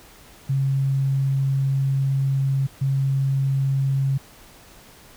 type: tone bursts at uneven times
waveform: sine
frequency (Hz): 135.9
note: C#3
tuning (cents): -34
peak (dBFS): -18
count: 2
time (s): 0.49-2.67 / 2.81-4.18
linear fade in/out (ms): 10
effects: pink hiss -48 dBFS RMS until 5.16 s